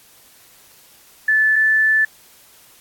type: tone pair in turn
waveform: sine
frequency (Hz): 1744 / 1751.4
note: A6 / A6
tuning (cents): -16 / -8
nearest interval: unison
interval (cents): 8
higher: second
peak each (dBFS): -12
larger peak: neither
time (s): 1.28-1.56 / 1.56-2.05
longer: second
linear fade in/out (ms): 5
effects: white hiss -49 dBFS RMS until 2.8 s + AAC 64 kbps